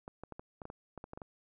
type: clicks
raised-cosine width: 1 ms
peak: -30 dBFS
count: 12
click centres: 0.079 / 0.236 / 0.323 / 0.395 / 0.618 / 0.654 / 0.701 / 0.977 / 1.041 / 1.134 / 1.175 / 1.218 s
effects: none